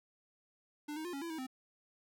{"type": "tone with pitch steps", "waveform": "square", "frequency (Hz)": [297.1, 313.9, 353.1, 277.8, 336.1, 319.6, 259.2], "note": ["D4", "D#4", "F4", "C#4", "E4", "D#4", "C4"], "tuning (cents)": [20, 15, 19, 4, 34, 47, -16], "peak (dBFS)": -40, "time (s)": [0.88, 1.468], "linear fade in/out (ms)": 10, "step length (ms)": 84, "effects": []}